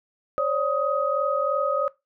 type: tone cluster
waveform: sine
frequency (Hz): 539 / 582 / 1256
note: C#5 / D5 / D#6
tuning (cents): -49 / -16 / +16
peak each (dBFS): -25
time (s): 0.38-1.88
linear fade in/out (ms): 0
effects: noise-tail reverb RT60 0.2 s tail -20 dB re dry